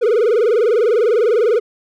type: tone with vibrato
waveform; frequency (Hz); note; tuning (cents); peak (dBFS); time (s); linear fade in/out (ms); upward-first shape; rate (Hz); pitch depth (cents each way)
triangle; 449; A4; +35; -9; 0.01-1.6; 20; sine; 20; 170
effects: none